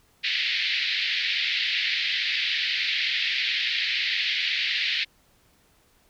pink band-pass noise, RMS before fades -26 dBFS, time 0.23-5.05 s, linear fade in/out 20 ms, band 1900 to 4400 Hz, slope 48 dB/octave, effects pink hiss -62 dBFS RMS until 6.09 s

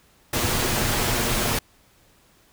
pink noise with comb filter, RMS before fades -23 dBFS, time 0.33-1.59 s, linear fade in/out 5 ms, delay 8.4 ms, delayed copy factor +0.5, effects pink hiss -58 dBFS RMS until 2.52 s

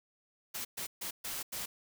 white noise bursts at uneven times, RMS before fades -39 dBFS, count 5, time 0.54-0.65 / 0.77-0.87 / 1.01-1.11 / 1.24-1.43 / 1.52-1.66 s, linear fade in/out 10 ms, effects none

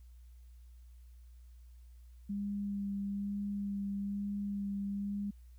sine tone with vibrato, 200.9 Hz, G3, 43 cents sharp, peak -34 dBFS, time 2.29-5.31 s, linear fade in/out 10 ms, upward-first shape sine, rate 1.1 Hz, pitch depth 14 cents each way, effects added 60 Hz sine -52 dBFS peak until 5.58 s + white hiss -75 dBFS RMS until 5.58 s

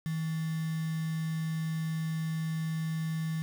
sine tone with quantisation, 160.4 Hz, E3, 47 cents flat, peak -30 dBFS, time 0.06-3.42 s, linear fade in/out 0 ms, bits 7, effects none

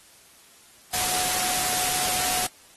sine tone in noise, 733 Hz, F#5, 16 cents flat, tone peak -33 dBFS, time 0.93-2.47 s, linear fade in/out 10 ms, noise white, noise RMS -25 dBFS, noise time 0.93-2.47 s, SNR -11 dB, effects white hiss -53 dBFS RMS until 2.76 s + AAC 32 kbps

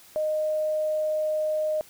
sine tone, 617 Hz, D#5, 15 cents flat, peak -23 dBFS, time 0.16-1.81 s, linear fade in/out 0 ms, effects white hiss -52 dBFS RMS until 1.89 s

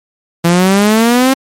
sawtooth exponential sweep, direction up, 167.3 to 270 Hz, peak -3 dBFS, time 0.44-1.34 s, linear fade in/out 10 ms, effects MP3 64 kbps

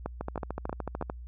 two click trains, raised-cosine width 1 ms, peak -18 / -19 dBFS, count 4 / 13, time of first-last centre 0.06-1.012 / 0.21-1.099 s, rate 3.15 / 13.5 Hz, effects added 60 Hz sine -40 dBFS peak until 1.27 s

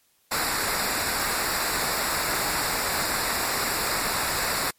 pink noise with comb filter, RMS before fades -26 dBFS, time 0.31-4.71 s, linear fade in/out 10 ms, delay 0.32 ms, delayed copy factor -0.75, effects white hiss -65 dBFS RMS until 4.78 s + MP3 64 kbps

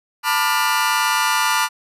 sawtooth chord, B half-diminished seventh, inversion third, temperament just, 889 / 987.8 / 1185.3 / 1422.4 Hz, A5 / B5 / D6 / F6, +18 / 0 / +16 / +31 cents, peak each -18 dBFS, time 0.23-1.69 s, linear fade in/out 50 ms, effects resampled to 32000 Hz

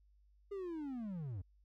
triangle linear sweep, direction down, 410 to 82.5 Hz, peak -38 dBFS, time 0.51-1.42 s, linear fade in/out 10 ms, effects added 50 Hz sine -65 dBFS peak until 1.64 s

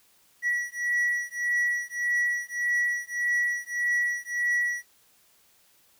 triangle beating tone pair, 1935 / 1936.7 Hz, B6 / B6, -36 / -34 cents, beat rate 1.7 Hz, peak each -26 dBFS, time 0.42-4.85 s, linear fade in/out 50 ms, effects white hiss -62 dBFS RMS until 5.99 s

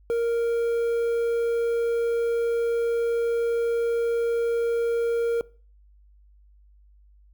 triangle tone with quantisation, 466.2 Hz, A#4, in tune, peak -19 dBFS, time 0.1-5.41 s, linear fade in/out 0 ms, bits 8, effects noise-tail reverb RT60 0.4 s tail -22 dB re dry + added 50 Hz sine -52 dBFS peak until 7.33 s

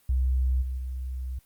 sine tone with level steps, 64.1 Hz, C2, 35 cents flat, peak -21 / -28 / -30 dBFS, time 0.09-1.39 s, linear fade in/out 5 ms, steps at 0.61 / 0.77 s, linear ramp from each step 20 ms, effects white hiss -63 dBFS RMS until 1.45 s + Opus 32 kbps

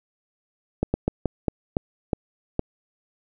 slowing click train, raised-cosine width 2 ms, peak -8 dBFS, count 8, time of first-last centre 0.83-2.594 s, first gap 110 ms, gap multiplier 1.27, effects none

